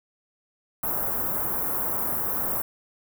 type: band-stop noise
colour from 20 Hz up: white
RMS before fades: -27 dBFS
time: 0.83-2.62 s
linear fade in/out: 5 ms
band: 1300 to 13000 Hz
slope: 24 dB/octave
effects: none